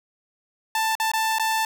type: tone with dropouts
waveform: sawtooth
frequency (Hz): 885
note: A5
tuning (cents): +10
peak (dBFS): -17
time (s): 0.75-1.65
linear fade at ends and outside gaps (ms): 2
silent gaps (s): 0.953-0.999 / 1.117-1.135 / 1.385-1.396
effects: none